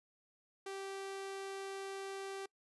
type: tone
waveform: sawtooth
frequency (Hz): 389.8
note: G4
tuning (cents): -10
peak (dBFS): -38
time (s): 0.66-2.46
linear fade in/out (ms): 5
effects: noise-tail reverb RT60 0.1 s tail -24 dB re dry + resampled to 24000 Hz